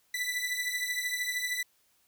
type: beating tone pair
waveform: sawtooth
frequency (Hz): 1975.5 / 1988.5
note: B6 / B6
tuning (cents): 0 / +11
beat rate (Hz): 13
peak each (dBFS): -30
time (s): 0.14-1.63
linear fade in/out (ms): 5
effects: white hiss -69 dBFS RMS until 2.07 s